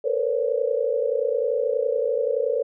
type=tone cluster; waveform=sine; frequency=450.1 / 479.7 / 511 / 563 Hz; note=A4 / A#4 / C5 / C#5; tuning=+39 / +50 / -41 / +27 cents; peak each=-26 dBFS; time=0.04-2.63 s; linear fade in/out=10 ms; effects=none